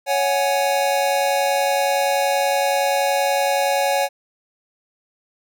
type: chord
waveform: square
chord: C# suspended fourth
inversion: none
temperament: equal with one note detuned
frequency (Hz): 557.6 / 740 / 830.6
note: C#5 / F#5 / G#5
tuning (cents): +10 / 0 / 0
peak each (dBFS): -21 / -23 / -23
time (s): 0.06-4.09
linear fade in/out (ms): 50
effects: none

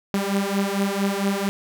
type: beating tone pair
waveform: sawtooth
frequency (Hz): 196 / 200.4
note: G3 / G3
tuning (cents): 0 / +38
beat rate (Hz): 4.4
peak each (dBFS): -20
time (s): 0.14-1.49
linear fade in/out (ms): 0
effects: none

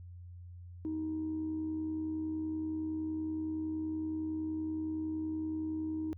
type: tone with amplitude modulation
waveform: sine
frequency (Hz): 313.6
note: D#4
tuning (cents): +14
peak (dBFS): -31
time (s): 0.85-6.13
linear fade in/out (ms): 0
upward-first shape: sine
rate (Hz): 70.7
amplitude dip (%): 35
effects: tanh soft clip ceiling -29 dBFS + added 88 Hz sine -46 dBFS peak until 6.17 s

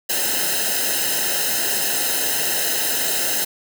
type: noise with comb filter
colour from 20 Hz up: white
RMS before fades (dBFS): -21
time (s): 0.09-3.45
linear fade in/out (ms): 10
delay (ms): 0.87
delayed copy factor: -1
effects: none

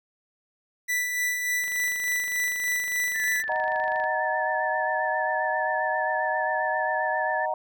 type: tone with tremolo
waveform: 45% pulse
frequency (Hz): 1975.5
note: B6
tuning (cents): 0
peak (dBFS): -23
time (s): 0.88-3.43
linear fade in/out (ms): 20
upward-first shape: sine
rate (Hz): 3.4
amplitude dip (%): 40
type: click train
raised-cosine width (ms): 0.3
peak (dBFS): -27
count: 61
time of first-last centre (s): 1.64-4.04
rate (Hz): 25
type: tone with vibrato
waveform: sine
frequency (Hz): 1745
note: A6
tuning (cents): -15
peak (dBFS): -28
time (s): 3.14-7.46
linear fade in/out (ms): 10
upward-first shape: triangle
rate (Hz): 7.5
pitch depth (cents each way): 40
type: chord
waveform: sine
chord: D# minor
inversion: none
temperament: just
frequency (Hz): 622.3 / 746.7 / 933.4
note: D#5 / F#5 / A#5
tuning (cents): 0 / +16 / +2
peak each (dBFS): -29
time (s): 3.49-7.54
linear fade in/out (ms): 2
effects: none

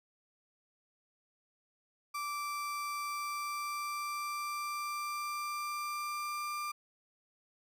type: tone with pitch glide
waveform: 35% pulse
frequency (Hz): 1170 to 1190.5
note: D6 to D6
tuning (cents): -7 to +23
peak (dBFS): -34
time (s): 2.14-6.72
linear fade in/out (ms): 10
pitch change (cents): +30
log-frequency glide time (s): 3.04-6.58
effects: none

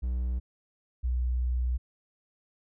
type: tone pair in turn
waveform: triangle / sine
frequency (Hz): 61.74 / 61.74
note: B1 / B1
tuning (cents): 0 / 0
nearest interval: unison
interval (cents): 0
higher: neither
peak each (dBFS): -25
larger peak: neither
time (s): 0.02-0.4 / 1.03-1.78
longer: second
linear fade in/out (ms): 20
effects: none

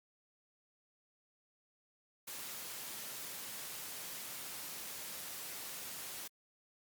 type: noise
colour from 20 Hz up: white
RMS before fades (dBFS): -45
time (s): 2.27-6.28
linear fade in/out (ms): 10
effects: high-pass 100 Hz 12 dB/octave + Opus 48 kbps

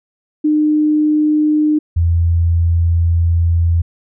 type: tone pair in turn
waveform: sine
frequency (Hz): 303.5 / 84.43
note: D#4 / E2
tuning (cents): -43 / +42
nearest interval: octave + minor seventh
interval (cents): 2215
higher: first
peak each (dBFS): -10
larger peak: neither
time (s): 0.44-1.79 / 1.96-3.82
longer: second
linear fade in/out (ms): 10
effects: none

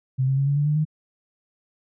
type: tone with pitch steps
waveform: sine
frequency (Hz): 130.81 / 134.41 / 138.11 / 141.91 / 145.82 / 149.83 / 153.95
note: C3 / C3 / C#3 / C#3 / D3 / D3 / D#3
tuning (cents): 0 / +47 / -6 / +41 / -12 / +35 / -18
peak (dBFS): -18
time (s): 0.18-0.852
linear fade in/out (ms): 20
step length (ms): 96
effects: none

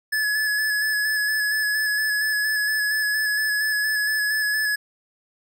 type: tone with vibrato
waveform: square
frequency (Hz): 1712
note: A6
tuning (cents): -48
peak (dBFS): -21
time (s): 0.12-4.76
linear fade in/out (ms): 10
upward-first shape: square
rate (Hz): 4.3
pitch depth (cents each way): 21
effects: none

